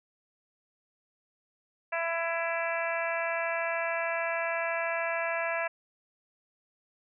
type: harmonic tone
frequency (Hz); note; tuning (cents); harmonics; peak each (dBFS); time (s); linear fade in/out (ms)
333.6; E4; +21; 2 / 3 / 4 / 5 / 6 / 7 / 8; -32 / -37 / -39 / -35 / -39 / -37 / -40; 1.92-5.68; 10
effects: none